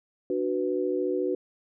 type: chord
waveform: sine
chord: B minor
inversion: first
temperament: just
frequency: 296.3 / 370.4 / 493.9 Hz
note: D4 / F#4 / B4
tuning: +15 / +2 / 0 cents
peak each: -31 / -27 / -30 dBFS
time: 0.3-1.35 s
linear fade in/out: 2 ms
effects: none